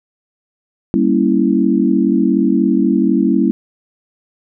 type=chord; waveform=sine; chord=G diminished seventh; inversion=none; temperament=equal; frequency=196 / 233.1 / 277.2 / 329.6 Hz; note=G3 / Bb3 / Db4 / Fb4; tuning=0 / 0 / 0 / 0 cents; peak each=-16 dBFS; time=0.94-3.51 s; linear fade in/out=0 ms; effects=none